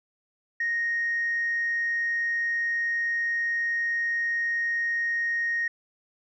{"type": "tone", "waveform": "sine", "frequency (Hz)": 1864.7, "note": "A#6", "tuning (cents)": 0, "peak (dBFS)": -23, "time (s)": [0.6, 5.68], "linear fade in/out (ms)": 5, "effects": ["tanh soft clip ceiling -20 dBFS"]}